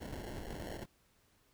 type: noise with sample-and-hold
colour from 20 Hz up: pink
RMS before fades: -44 dBFS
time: 0-0.86 s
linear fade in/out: 20 ms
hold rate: 1225 Hz
effects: pink hiss -71 dBFS RMS until 1.53 s